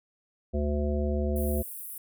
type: harmonic tone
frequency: 73.42 Hz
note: D2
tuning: in tune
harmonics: 1 / 3 / 5 / 7 / 9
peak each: -27 / -32 / -34 / -35 / -37 dBFS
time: 0.53-1.63 s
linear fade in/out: 20 ms
type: high-pass noise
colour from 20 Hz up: pink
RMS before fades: -40 dBFS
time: 1.36-1.98 s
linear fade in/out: 2 ms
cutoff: 9700 Hz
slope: 48 dB/octave
effects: none